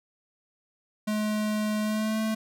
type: tone with pitch glide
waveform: square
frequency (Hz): 212.8 to 219.2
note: G#3 to A3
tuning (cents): +42 to -6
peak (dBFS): -26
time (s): 1.07-2.35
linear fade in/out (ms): 10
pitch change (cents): +52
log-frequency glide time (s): 1.81-2.2
effects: none